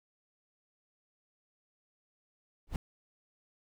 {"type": "noise with exponential growth", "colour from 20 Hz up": "brown", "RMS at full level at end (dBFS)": -25, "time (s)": [2.67, 2.76], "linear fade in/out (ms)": 2, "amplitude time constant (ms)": 18, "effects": []}